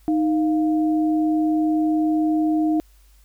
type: tone pair together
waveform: sine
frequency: 311.1 / 698.4 Hz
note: D#4 / F5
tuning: 0 / 0 cents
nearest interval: octave + major second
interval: 1400 cents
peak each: -17 / -28 dBFS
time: 0.08-2.8 s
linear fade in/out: 0 ms
effects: added 50 Hz sine -50 dBFS peak until 3.24 s + white hiss -60 dBFS RMS until 3.24 s